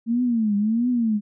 sine tone with vibrato, 224.7 Hz, A3, 37 cents sharp, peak -18 dBFS, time 0.06-1.21 s, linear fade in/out 50 ms, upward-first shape triangle, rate 1.5 Hz, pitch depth 200 cents each way, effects none

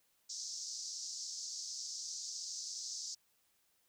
pink band-pass noise, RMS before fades -44 dBFS, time 0.29-3.15 s, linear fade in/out 10 ms, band 4800 to 6800 Hz, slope 48 dB/octave, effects white hiss -75 dBFS RMS until 3.88 s

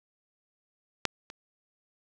clicks, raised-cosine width 0.2 ms, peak -7 / -25 dBFS, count 2, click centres 1.053 / 1.301 s, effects none

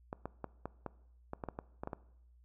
clicks, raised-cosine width 1 ms, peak -25 dBFS, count 12, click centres 0.129 / 0.256 / 0.443 / 0.656 / 0.863 / 1.334 / 1.438 / 1.487 / 1.589 / 1.835 / 1.874 / 1.932 s, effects noise-tail reverb RT60 0.8 s tail -20 dB re dry + added 60 Hz sine -60 dBFS peak until 2.44 s

